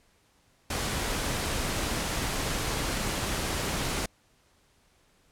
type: noise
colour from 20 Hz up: pink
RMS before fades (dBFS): -30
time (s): 0.7-4.06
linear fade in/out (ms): 5
effects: pink hiss -65 dBFS RMS until 5.31 s + low-pass 11000 Hz 12 dB/octave